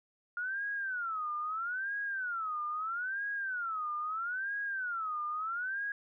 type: tone with vibrato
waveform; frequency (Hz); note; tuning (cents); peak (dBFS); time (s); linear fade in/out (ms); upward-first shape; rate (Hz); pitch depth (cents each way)
sine; 1409; F6; +15; -33; 0.37-5.92; 2; sine; 0.77; 270
effects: none